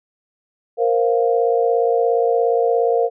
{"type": "chord", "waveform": "sine", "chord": "Bb suspended second", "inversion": "none", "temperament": "equal", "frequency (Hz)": [466.2, 523.3, 698.5], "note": ["Bb4", "C5", "F5"], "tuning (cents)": [0, 0, 0], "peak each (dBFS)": [-16, -21, -20], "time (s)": [0.77, 3.1], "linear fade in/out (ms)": 50, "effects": []}